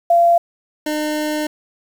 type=tone pair in turn; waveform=sine / 25% pulse; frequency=686 / 303.4 Hz; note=F5 / D#4; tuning=-31 / -44 cents; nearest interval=octave + major second; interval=1413 cents; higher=first; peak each=-9 / -15 dBFS; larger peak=first; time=0.1-0.38 / 0.86-1.47 s; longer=second; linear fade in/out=5 ms; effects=7-bit